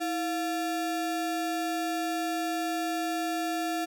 square ring-modulated tone, 516 Hz, C5, 24 cents flat, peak -26 dBFS, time 0-3.86 s, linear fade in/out 20 ms, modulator 191 Hz, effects none

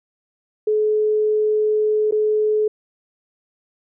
sine tone with dropouts, 427.5 Hz, A4, 50 cents flat, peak -15 dBFS, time 0.67-2.68 s, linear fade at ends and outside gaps 5 ms, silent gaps 2.111-2.122 s, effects none

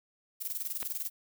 violet noise with tremolo, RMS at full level -34 dBFS, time 0.4-1.1 s, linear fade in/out 20 ms, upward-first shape square, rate 20 Hz, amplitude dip 70%
clicks, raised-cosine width 0.3 ms, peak -29 / -22 dBFS, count 2, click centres 0.824 / 0.828 s
effects none

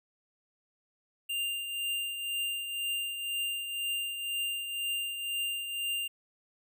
square tone with tremolo, 2794 Hz, F7, in tune, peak -30 dBFS, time 1.29-6.08 s, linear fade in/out 10 ms, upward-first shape triangle, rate 2 Hz, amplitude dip 55%, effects none

